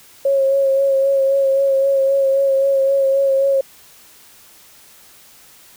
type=tone with vibrato; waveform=sine; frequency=545 Hz; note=C#5; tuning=29 cents flat; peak=-12 dBFS; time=0.25-3.61 s; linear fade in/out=5 ms; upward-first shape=sine; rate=3.8 Hz; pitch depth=23 cents each way; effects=white hiss -46 dBFS RMS until 5.76 s